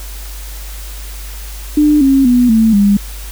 sine tone with pitch steps, 299 / 271 / 245.7 / 222.7 / 201.9 Hz, D4 / C#4 / B3 / A3 / G#3, +31 / -39 / -9 / +21 / -49 cents, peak -6 dBFS, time 1.77-2.97 s, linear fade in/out 5 ms, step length 240 ms, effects added 50 Hz sine -25 dBFS peak until 3.31 s + white hiss -33 dBFS RMS until 3.31 s

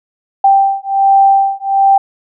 sine beating tone pair, 784 / 785.3 Hz, G5 / G5, 0 / +3 cents, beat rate 1.3 Hz, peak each -10 dBFS, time 0.44-1.98 s, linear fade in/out 5 ms, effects none

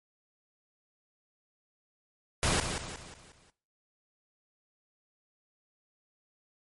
pink noise with echo, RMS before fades -27 dBFS, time 2.43-2.6 s, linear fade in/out 0 ms, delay 180 ms, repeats 5, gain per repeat -7 dB, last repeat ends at 3.5 s, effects noise-tail reverb RT60 0.4 s tail -18 dB re dry + MP3 48 kbps

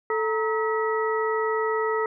sine tone cluster, 439.1 / 934 / 1286 / 1942 Hz, A4 / A#5 / E6 / B6, -4 / +3 / -43 / -30 cents, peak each -24 / -30 / -29 / -32 dBFS, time 0.1-2.06 s, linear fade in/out 2 ms, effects none

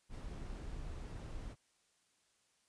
brown noise, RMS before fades -45 dBFS, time 0.09-1.56 s, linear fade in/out 50 ms, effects white hiss -75 dBFS RMS until 2.68 s + resampled to 22050 Hz

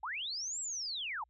sine linear two-way sweep, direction up then down, 770 to 7770 to 770 Hz, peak -36 dBFS, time 0.03-1.24 s, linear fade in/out 5 ms, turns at 0.6 s, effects added 60 Hz sine -70 dBFS peak until 1.29 s

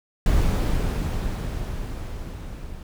brown noise with level ramp, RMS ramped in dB -19 to -37 dBFS, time 0.26-2.83 s, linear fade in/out 2 ms, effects none

